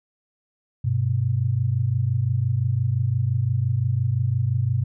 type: tone pair together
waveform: sine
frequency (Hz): 99.99 / 125.8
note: G2 / B2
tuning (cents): +35 / +32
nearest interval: major third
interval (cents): 397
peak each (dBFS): -23 / -21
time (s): 0.84-4.84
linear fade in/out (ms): 10
effects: none